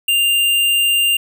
square tone, 2794 Hz, F7, in tune, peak -13 dBFS, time 0.08-1.17 s, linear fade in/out 5 ms, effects none

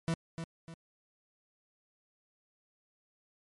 40% pulse tone with echo, 164.81 Hz, E3, in tune, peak -28 dBFS, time 0.08-0.14 s, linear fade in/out 0 ms, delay 300 ms, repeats 2, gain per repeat -8 dB, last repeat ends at 0.74 s, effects MP3 48 kbps

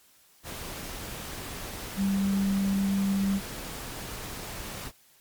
sine tone in noise, 196 Hz, G3, in tune, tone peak -23 dBFS, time 1.96-3.41 s, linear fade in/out 50 ms, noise pink, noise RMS -38 dBFS, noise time 0.43-4.92 s, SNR +12 dB, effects white hiss -60 dBFS RMS until 5.2 s + MP3 96 kbps

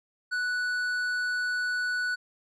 sine tone with tanh clipping, 1480 Hz, F#6, in tune, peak -28 dBFS, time 0.31-2.16 s, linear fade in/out 20 ms, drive 9 dB, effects none

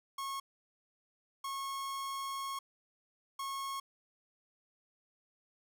45% pulse tone bursts at uneven times, 1092 Hz, C#6, 26 cents flat, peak -37 dBFS, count 3, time 0.18-0.4 / 1.44-2.59 / 3.39-3.8 s, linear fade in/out 5 ms, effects none

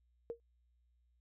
sine tone with exponential decay, 466.2 Hz, A#4, in tune, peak -34 dBFS, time 0.3-0.4 s, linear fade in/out 0 ms, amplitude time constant 20 ms, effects added 60 Hz sine -70 dBFS peak until 1.2 s

